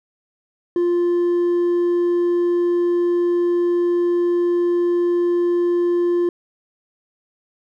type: tone with hard clipping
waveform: sine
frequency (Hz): 349.2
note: F4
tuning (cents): 0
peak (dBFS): -16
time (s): 0.76-6.29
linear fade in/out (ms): 2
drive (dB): 2
effects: none